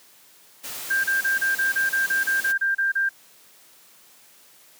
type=noise; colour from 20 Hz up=white; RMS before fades=-34 dBFS; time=0.63-2.53 s; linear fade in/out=20 ms
type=tone bursts; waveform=sine; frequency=1587 Hz; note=G6; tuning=21 cents sharp; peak=-19 dBFS; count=13; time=0.9-3.092 s; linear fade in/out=10 ms; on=140 ms; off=31 ms
effects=white hiss -53 dBFS RMS until 4.79 s + high-pass 150 Hz 12 dB/octave